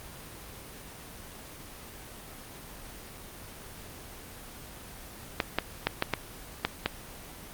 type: clicks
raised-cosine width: 0.3 ms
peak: -8 dBFS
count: 7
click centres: 5.402 / 5.586 / 5.87 / 6.024 / 6.137 / 6.65 / 6.86 s
effects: pink hiss -45 dBFS RMS until 7.53 s + Opus 24 kbps